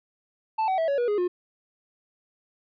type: tone with pitch steps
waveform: triangle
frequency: 880 / 757.3 / 651.7 / 560.8 / 482.6 / 415.3 / 357.4 Hz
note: A5 / F#5 / E5 / C#5 / B4 / G#4 / F4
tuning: 0 / +40 / -20 / +20 / -40 / 0 / +40 cents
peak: -20 dBFS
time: 0.58-1.28 s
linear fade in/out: 10 ms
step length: 100 ms
effects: resampled to 11025 Hz